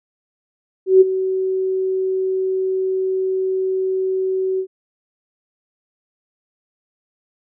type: tone with ADSR envelope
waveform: sine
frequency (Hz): 377.6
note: F#4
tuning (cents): +35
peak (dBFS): -4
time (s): 0.86-4.67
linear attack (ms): 150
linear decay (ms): 22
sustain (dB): -13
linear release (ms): 78
effects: none

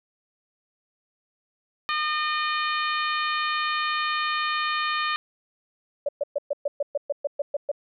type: harmonic tone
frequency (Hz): 609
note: D#5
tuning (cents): -37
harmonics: 2 / 3 / 4 / 5 / 6 / 7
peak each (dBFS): -26 / -30 / -32 / -34 / -36 / -37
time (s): 1.89-5.16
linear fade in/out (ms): 0
type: tone bursts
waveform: sine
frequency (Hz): 574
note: D5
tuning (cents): -40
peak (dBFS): -21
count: 12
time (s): 6.06-7.716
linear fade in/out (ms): 5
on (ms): 28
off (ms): 120
effects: none

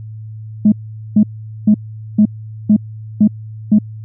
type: tone bursts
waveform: sine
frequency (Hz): 211.3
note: G#3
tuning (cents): +30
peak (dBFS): -4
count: 7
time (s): 0.65-3.787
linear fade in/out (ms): 5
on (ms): 71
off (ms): 440
effects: tanh soft clip ceiling -1 dBFS + added 109 Hz sine -27 dBFS peak until 4.04 s

